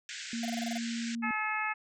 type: band-pass noise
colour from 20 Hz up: pink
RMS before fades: -42 dBFS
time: 0.09-1.15 s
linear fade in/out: 0 ms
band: 1500 to 7900 Hz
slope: 96 dB/octave
type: tone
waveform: sine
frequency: 231.8 Hz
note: A#3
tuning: 10 cents flat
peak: -33 dBFS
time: 0.33-1.31 s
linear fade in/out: 2 ms
type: tone bursts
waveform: square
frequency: 698.5 Hz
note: F5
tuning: in tune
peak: -36 dBFS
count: 8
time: 0.43-0.777 s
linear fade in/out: 5 ms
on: 25 ms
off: 21 ms
type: harmonic tone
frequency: 430 Hz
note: A4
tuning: 40 cents flat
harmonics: 2 / 3 / 4 / 5 / 6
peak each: -36 / -36 / -36 / -36 / -38 dBFS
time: 1.22-1.74 s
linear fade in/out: 20 ms
effects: none